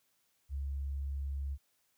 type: tone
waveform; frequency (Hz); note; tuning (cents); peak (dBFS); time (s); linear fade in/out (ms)
sine; 69.3; C#2; 0; -34; 0.49-1.58; 50
effects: white hiss -75 dBFS RMS until 1.97 s